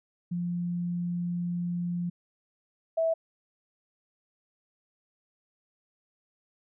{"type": "tone pair in turn", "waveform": "sine", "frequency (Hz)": [174.61, 653.2], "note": ["F3", "E5"], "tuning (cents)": [0, -16], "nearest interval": "octave + major seventh", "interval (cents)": 2284, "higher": "second", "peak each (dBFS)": [-28, -23], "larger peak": "second", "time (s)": [[0.31, 2.1], [2.97, 3.14]], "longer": "first", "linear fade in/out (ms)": 10, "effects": []}